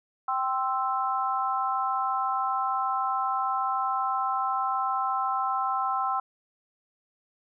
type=chord; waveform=sine; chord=C major; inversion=second; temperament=equal with one note detuned; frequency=779.9 / 1046.5 / 1318.5 Hz; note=G5 / C6 / E6; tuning=-9 / 0 / 0 cents; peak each=-29 dBFS; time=0.28-6.2 s; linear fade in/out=5 ms; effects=none